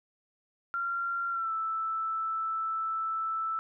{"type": "tone with pitch glide", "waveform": "sine", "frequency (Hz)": [1379, 1319.8], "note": ["F6", "E6"], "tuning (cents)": [-22, 2], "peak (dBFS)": -29, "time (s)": [0.74, 3.59], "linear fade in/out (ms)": 0, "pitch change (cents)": -76, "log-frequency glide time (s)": [1.3, 1.52], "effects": []}